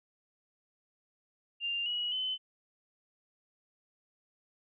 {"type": "tone with pitch steps", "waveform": "sine", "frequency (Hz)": [2794, 2914, 3040], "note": ["F7", "F#7", "F#7"], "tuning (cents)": [0, -27, 46], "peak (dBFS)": -31, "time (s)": [1.6, 2.38], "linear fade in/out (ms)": 50, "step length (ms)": 260, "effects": []}